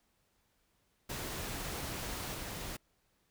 pink noise with level steps, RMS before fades -40 / -42 dBFS, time 1.09-2.77 s, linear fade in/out 10 ms, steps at 2.34 s, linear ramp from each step 2 ms, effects pink hiss -75 dBFS RMS until 3.3 s

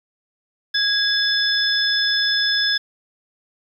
sine tone cluster, 1649 / 3483 / 5160 Hz, G#6 / A7 / E8, -13 / -18 / -38 cents, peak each -21 dBFS, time 0.74-2.78 s, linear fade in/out 10 ms, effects 8-bit

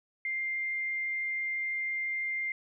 sine tone, 2102 Hz, C7, 7 cents sharp, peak -30 dBFS, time 0.25-2.52 s, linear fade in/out 2 ms, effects none

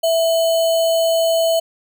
sine tone with sample-and-hold, 659.3 Hz, E5, in tune, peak -13 dBFS, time 0.03-1.6 s, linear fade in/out 10 ms, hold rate 3675 Hz, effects none

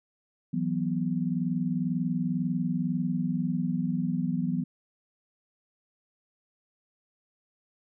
sine chord, E suspended second, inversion none, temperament equal, 164.81 / 185 / 246.9 Hz, E3 / F#3 / B3, 0 / 0 / 0 cents, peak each -30 dBFS, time 0.53-4.64 s, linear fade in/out 10 ms, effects none

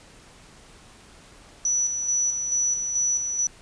sine tone with tremolo, 5920 Hz, F#8, in tune, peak -20 dBFS, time 1.65-3.47 s, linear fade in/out 2 ms, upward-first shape square, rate 2.3 Hz, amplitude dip 45%, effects pink hiss -50 dBFS RMS until 3.61 s + resampled to 22050 Hz

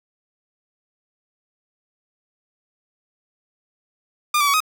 sawtooth tone with pitch steps, 1206 / 1154 / 1127 / 1257 Hz, D6 / D6 / C#6 / D#6, +46 / -31 / +28 / +17 cents, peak -12 dBFS, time 4.34-4.604 s, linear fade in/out 5 ms, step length 66 ms, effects none

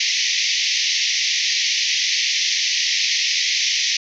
white band-pass noise, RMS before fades -20 dBFS, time 0-3.97 s, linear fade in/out 5 ms, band 1900 to 6200 Hz, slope 96 dB/octave, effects none

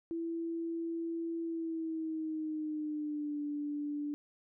sine tone with pitch glide, 332.5 to 292.8 Hz, E4 to D4, +15 to -5 cents, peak -34 dBFS, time 0.11-4.14 s, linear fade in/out 0 ms, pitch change -220 cents, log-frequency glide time 1.42-3.41 s, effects none

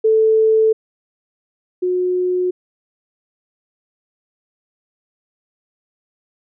sine tone pair in turn, 440 / 363.1 Hz, A4 / F#4, 0 / -33 cents, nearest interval minor third, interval 333 cents, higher first, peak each -10 / -15 dBFS, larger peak first, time 0.04-0.73 / 1.82-2.51 s, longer neither, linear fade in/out 10 ms, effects none

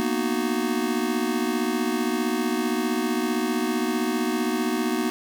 square chord, B major seventh, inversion third, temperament just, 231.5 / 246.9 / 308.7 / 370.4 Hz, A#3 / B3 / D#4 / F#4, -12 / 0 / -14 / +2 cents, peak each -29 dBFS, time 0-5.1 s, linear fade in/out 0 ms, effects none

